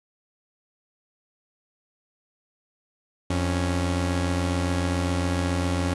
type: tone pair together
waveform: sawtooth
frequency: 87.26 / 276.6 Hz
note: F2 / C#4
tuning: -1 / -4 cents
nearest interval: octave + minor sixth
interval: 1997 cents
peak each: -20 / -24 dBFS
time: 3.3-5.94 s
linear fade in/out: 5 ms
effects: resampled to 24000 Hz